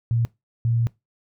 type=tone bursts at uneven times; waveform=sine; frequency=116.54 Hz; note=A#2; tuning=in tune; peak=-18 dBFS; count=2; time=0.11-0.25 / 0.65-0.87 s; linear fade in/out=0 ms; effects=noise-tail reverb RT60 0.2 s tail -21 dB re dry